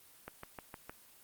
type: click train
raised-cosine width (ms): 0.5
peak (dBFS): -28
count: 5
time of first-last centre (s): 0.28-0.895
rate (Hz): 6.5
effects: white hiss -60 dBFS RMS until 1.23 s + Opus 24 kbps